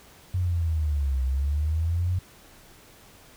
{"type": "linear two-way sweep", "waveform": "sine", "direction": "down then up", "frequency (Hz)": [92.4, 63.9, 92.4], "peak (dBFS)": -22, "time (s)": [0.34, 2.19], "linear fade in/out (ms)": 5, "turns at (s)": 1.23, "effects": ["pink hiss -52 dBFS RMS until 3.36 s"]}